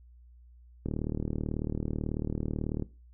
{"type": "click train", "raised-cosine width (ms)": 3, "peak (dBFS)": -19, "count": 76, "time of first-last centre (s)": [0.86, 2.823], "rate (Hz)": 38.2, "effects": ["noise-tail reverb RT60 0.3 s tail -18 dB re dry", "added 60 Hz sine -52 dBFS peak until 3.13 s"]}